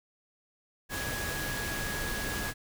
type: tone in noise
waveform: sine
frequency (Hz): 1665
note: G#6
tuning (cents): +4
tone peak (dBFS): -37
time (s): 0.89-2.54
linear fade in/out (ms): 50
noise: pink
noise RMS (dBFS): -35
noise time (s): 0.89-2.54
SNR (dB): -5
effects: none